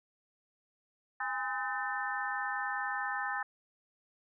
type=harmonic tone with a mistuned harmonic; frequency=255.1 Hz; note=C4; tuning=44 cents flat; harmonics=3 / 4 / 5 / 6 / 7; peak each=-38 / -41 / -40 / -40 / -37 dBFS; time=1.2-3.43 s; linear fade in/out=5 ms; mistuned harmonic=3; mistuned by=+110 cents; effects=none